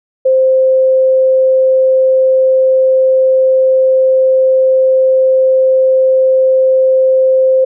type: tone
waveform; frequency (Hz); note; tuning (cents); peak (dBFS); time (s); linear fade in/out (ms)
sine; 523; C5; -1; -6; 0.25-7.65; 10
effects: none